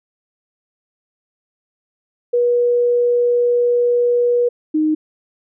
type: tone pair in turn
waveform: sine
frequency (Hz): 483.3 / 309.3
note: B4 / D#4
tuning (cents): -38 / -10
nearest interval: minor sixth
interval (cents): 772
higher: first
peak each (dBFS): -12 / -13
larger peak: first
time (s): 2.33-4.49 / 4.74-4.95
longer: first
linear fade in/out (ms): 10
effects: none